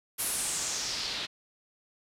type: noise with low-pass filter sweep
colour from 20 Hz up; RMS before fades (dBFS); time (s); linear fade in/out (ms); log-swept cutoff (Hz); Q
white; -33; 0.18-1.27; 20; 12000 to 3600; 2.9
effects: none